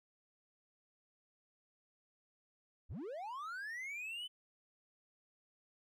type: linear sweep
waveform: triangle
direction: up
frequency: 36.53 to 3056 Hz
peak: -40 dBFS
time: 2.89-4.28 s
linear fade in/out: 20 ms
effects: none